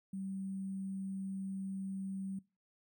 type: tone with sample-and-hold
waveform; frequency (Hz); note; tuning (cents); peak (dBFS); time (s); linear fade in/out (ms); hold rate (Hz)
sine; 192.5; G3; -31; -38; 0.13-2.39; 5; 8820
effects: noise-tail reverb RT60 0.3 s tail -22 dB re dry